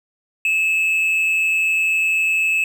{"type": "tone with amplitude modulation", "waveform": "triangle", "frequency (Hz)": 2600, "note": "E7", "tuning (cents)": -24, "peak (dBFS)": -12, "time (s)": [0.45, 2.64], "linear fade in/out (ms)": 2, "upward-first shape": "sine", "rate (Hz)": 172, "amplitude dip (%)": 40, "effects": []}